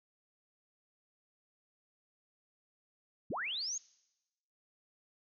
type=linear sweep; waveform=sine; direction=up; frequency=90.7 to 6760 Hz; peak=-35 dBFS; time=3.3-3.78 s; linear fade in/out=5 ms; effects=noise-tail reverb RT60 1.0 s tail -24 dB re dry